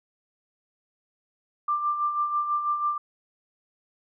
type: tone with tremolo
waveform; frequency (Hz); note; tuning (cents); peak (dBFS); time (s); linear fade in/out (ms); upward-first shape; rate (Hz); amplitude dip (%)
sine; 1185; D6; +15; -21; 1.68-2.98; 5; sine; 6.1; 55
effects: none